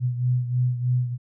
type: beating tone pair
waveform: sine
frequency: 123.9 / 127.1 Hz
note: B2 / C3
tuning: +6 / -50 cents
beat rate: 3.2 Hz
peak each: -21 / -27 dBFS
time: 0-1.18 s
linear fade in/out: 50 ms
effects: none